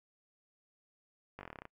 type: slowing click train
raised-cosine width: 0.5 ms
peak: -30 dBFS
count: 11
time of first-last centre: 1.39-1.654 s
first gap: 20 ms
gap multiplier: 1.06
effects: noise-tail reverb RT60 0.1 s tail -26 dB re dry